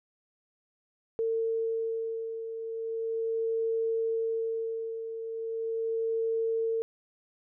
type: beating tone pair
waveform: sine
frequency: 452 / 452.38 Hz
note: A4 / A4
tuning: +47 / +48 cents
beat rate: 0.38 Hz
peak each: -29 / -36 dBFS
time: 1.19-6.82 s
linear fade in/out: 0 ms
effects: none